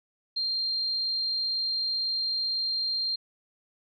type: tone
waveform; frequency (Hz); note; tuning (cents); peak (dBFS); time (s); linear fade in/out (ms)
sine; 4186; C8; 0; -26; 0.36-3.16; 10
effects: none